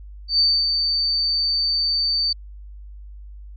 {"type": "tone with ADSR envelope", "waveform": "sine", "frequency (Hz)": 4579, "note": "D8", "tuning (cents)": -45, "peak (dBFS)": -13, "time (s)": [0.28, 2.33], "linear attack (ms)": 110, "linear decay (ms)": 260, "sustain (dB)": -5, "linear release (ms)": 6, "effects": ["added 50 Hz sine -36 dBFS peak until 3.56 s"]}